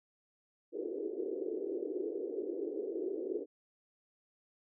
white band-pass noise, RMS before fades -38 dBFS, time 0.72-3.46 s, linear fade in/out 50 ms, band 330 to 440 Hz, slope 48 dB/octave, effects none

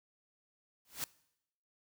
white noise with exponential growth, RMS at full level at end -34 dBFS, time 0.85-1.04 s, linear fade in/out 1 ms, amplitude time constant 40 ms, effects noise-tail reverb RT60 0.8 s tail -22 dB re dry

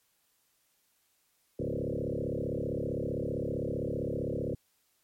sine tone with frequency modulation, 311.1 Hz, D#4, in tune, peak -30 dBFS, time 1.59-4.55 s, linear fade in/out 5 ms, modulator 35.4 Hz, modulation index 6.5, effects white hiss -72 dBFS RMS until 5.03 s + MP3 64 kbps

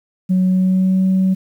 sine tone with pitch glide, 185 to 188.56 Hz, F#3 to F#3, 0 to +33 cents, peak -10 dBFS, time 0.29-1.35 s, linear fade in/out 20 ms, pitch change +33 cents, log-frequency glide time 0.45-1.04 s, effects tanh soft clip ceiling -9 dBFS + 8-bit

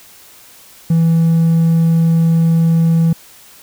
triangle tone, 164.81 Hz, E3, in tune, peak -6 dBFS, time 0.9-3.13 s, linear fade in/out 5 ms, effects tanh soft clip ceiling -3 dBFS + white hiss -42 dBFS RMS until 3.62 s

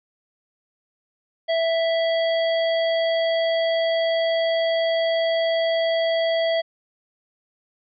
harmonic tone, 659.3 Hz, E5, in tune, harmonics 1 / 3 / 5 / 7, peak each -19 / -30 / -30 / -37 dBFS, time 1.48-6.62 s, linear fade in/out 20 ms, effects none

